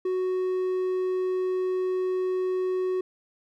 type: tone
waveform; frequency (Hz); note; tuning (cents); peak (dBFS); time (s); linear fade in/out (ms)
triangle; 370; F#4; 0; -22; 0.05-3.01; 5
effects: none